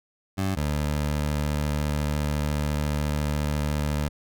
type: tone pair in turn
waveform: 20% pulse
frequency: 95.9 / 74.21 Hz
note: G2 / D2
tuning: -37 / +19 cents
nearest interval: major third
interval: 444 cents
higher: first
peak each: -19 dBFS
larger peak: neither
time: 0.37-0.56 / 0.56-4.09 s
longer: second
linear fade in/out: 20 ms
effects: none